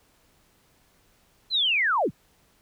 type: linear sweep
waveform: sine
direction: down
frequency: 4183 to 65.7 Hz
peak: -20 dBFS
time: 1.5-2.11 s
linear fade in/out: 50 ms
effects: pink hiss -63 dBFS RMS until 2.61 s